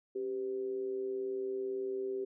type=tone with amplitude modulation; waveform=sine; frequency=390 Hz; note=G4; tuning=9 cents flat; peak=-31 dBFS; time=0.15-2.25 s; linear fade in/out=10 ms; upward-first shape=sine; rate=118 Hz; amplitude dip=55%; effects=none